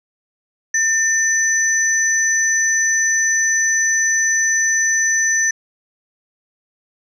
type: tone pair together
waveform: sine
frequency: 1800 / 5992 Hz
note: A6 / F#8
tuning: +39 / +21 cents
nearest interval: octave + major sixth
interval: 2082 cents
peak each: -16 dBFS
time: 0.74-5.51 s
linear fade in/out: 5 ms
effects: tanh soft clip ceiling -6 dBFS